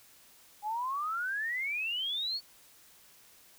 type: exponential sweep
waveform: sine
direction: up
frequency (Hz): 815 to 4510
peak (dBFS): -31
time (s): 0.62-2.41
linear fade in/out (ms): 50
effects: white hiss -59 dBFS RMS until 3.58 s